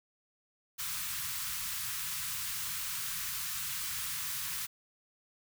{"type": "band-stop noise", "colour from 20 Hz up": "white", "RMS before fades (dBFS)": -37, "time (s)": [0.78, 4.67], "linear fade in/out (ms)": 20, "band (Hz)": [180, 1000], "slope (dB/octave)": 48, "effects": []}